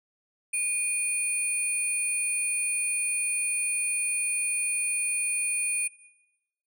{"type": "tone pair together", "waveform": "sine", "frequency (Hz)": [2457, 9276], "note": ["D#7", "D9"], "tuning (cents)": [-22, -22], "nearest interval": "octave + major seventh", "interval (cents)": 2300, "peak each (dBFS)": -26, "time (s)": [0.53, 5.88], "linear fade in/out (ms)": 10, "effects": ["noise-tail reverb RT60 0.9 s tail -19 dB re dry", "tanh soft clip ceiling -22 dBFS"]}